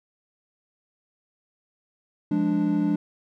triangle chord, D diminished, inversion first, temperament equal, 174.61 / 207.7 / 293.7 Hz, F3 / Ab3 / D4, 0 / 0 / 0 cents, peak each -25 / -24 / -21 dBFS, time 2.31-2.96 s, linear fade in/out 5 ms, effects none

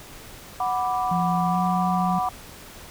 sine chord, B minor, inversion second, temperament equal, 740 / 987.8 / 1174.7 Hz, F#5 / B5 / D6, 0 / 0 / 0 cents, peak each -24 / -28 / -28 dBFS, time 0.6-2.29 s, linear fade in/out 2 ms
sine tone with pitch glide, 173.9 to 179.72 Hz, F3 to F3, -7 to +50 cents, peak -23 dBFS, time 1.11-2.19 s, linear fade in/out 5 ms, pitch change +57 cents, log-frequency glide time 1.49-1.59 s
effects pink hiss -43 dBFS RMS until 2.9 s

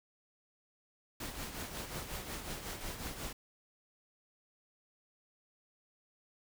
pink noise with tremolo, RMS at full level -40 dBFS, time 1.2-3.33 s, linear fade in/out 5 ms, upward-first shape triangle, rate 5.5 Hz, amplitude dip 60%, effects none

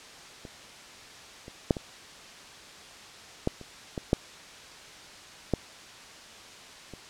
clicks, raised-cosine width 2 ms, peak -28 / -29 / -7 / -21 / -11 / -29 / -18 / -7 / -10 / -28 dBFS, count 10, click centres 0.452 / 1.481 / 1.708 / 1.768 / 3.474 / 3.613 / 3.978 / 4.131 / 5.537 / 6.937 s, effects white hiss -47 dBFS RMS until 7.09 s + low-pass 6000 Hz 12 dB/octave

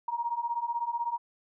sine beating tone pair, 932.3 / 948.3 Hz, A#5 / A#5, 0 / +29 cents, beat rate 16 Hz, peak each -33 / -31 dBFS, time 0.08-1.18 s, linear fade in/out 5 ms, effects none

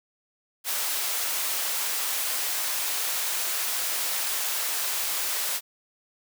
white high-pass noise, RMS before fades -28 dBFS, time 0.64-5.61 s, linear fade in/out 50 ms, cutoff 570 Hz, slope 12 dB/octave, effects none

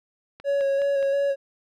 click train, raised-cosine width 0.3 ms, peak -26 dBFS, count 4, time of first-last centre 0.4-1.028 s, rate 4.78 Hz
triangle tone with vibrato, 556 Hz, C#5, 5 cents sharp, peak -18 dBFS, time 0.44-1.36 s, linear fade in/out 50 ms, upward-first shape square, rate 2.9 Hz, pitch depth 17 cents each way
effects none

